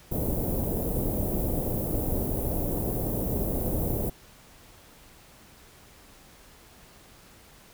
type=band-stop noise; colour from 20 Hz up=pink; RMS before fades=-28 dBFS; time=0.11-4.1 s; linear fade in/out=10 ms; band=630 to 13000 Hz; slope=24 dB/octave; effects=pink hiss -53 dBFS RMS until 7.73 s